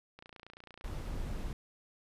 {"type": "click train", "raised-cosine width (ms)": 0.3, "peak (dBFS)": -34, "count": 21, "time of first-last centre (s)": [0.19, 0.88], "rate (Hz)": 29}
{"type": "noise", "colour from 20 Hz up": "brown", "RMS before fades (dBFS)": -38, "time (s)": [0.84, 1.53], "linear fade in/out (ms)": 2}
{"effects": ["resampled to 32000 Hz"]}